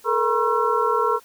sine tone cluster, 432.6 / 473.1 / 956 / 1076 / 1350 Hz, A4 / A#4 / A#5 / C6 / E6, -29 / +26 / +43 / +48 / +41 cents, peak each -24 dBFS, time 0.04-1.2 s, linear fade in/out 50 ms, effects white hiss -52 dBFS RMS until 1.24 s

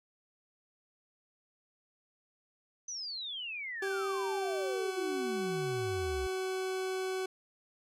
sine exponential sweep, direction down, 6160 to 61.7 Hz, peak -37 dBFS, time 2.88-6.27 s, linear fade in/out 5 ms
40% pulse tone with pitch glide, 389 to 376 Hz, G4 to F#4, -13 to +28 cents, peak -32 dBFS, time 3.82-7.26 s, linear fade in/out 5 ms, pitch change -59 cents, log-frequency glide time 4.36-4.95 s
effects low-pass 11000 Hz 12 dB/octave

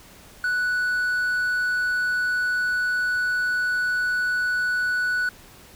triangle tone, 1480 Hz, F#6, in tune, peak -19 dBFS, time 0.44-5.29 s, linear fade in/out 2 ms, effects pink hiss -48 dBFS RMS until 5.75 s

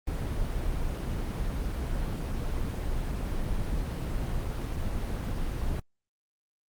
brown noise, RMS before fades -30 dBFS, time 0.07-5.8 s, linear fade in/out 5 ms, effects Opus 24 kbps

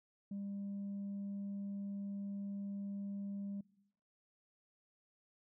sine tone, 199.7 Hz, G3, 32 cents sharp, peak -38 dBFS, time 0.31-3.61 s, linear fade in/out 5 ms, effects noise-tail reverb RT60 0.9 s tail -23 dB re dry + tanh soft clip ceiling -38 dBFS

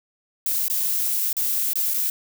violet noise with dropouts, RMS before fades -23 dBFS, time 0.46-2.1 s, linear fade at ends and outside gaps 2 ms, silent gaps 0.682-0.699 / 1.329-1.367 / 1.734-1.756 / 1.938-1.942 s, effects none

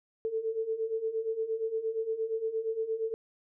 sine beating tone pair, 440 / 448.6 Hz, A4 / A4, 0 / +34 cents, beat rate 8.6 Hz, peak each -35 / -31 dBFS, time 0.25-3.14 s, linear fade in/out 0 ms, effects none

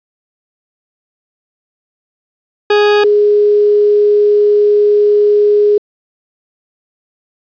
40% pulse / sine tone pair in turn, 415.1 / 415.1 Hz, G#4 / G#4, -1 / -1 cents, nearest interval unison, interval 0 cents, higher neither, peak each -6 dBFS, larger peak neither, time 2.7-3.04 / 3.04-5.78 s, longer second, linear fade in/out 5 ms, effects resampled to 11025 Hz + 7-bit

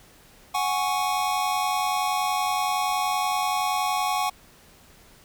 square chord, F# suspended second, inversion none, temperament equal, 740 / 830.6 / 1108.7 Hz, F#5 / G#5 / C#6, 0 / 0 / 0 cents, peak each -28 dBFS, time 0.54-4.3 s, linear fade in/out 10 ms, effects pink hiss -53 dBFS RMS until 5.24 s

